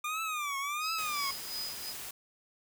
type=tone with vibrato; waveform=25% pulse; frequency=1200 Hz; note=D6; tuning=37 cents sharp; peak=-29 dBFS; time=0.04-1.31 s; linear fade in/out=5 ms; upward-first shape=triangle; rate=1.4 Hz; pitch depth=170 cents each way
type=tone with tremolo; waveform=triangle; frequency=4978 Hz; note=D#8; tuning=in tune; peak=-34 dBFS; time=0.8-1.94 s; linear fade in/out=50 ms; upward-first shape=sine; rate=2.8 Hz; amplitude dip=80%
type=noise; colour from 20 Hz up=white; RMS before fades=-42 dBFS; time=0.98-2.11 s; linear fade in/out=5 ms
effects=none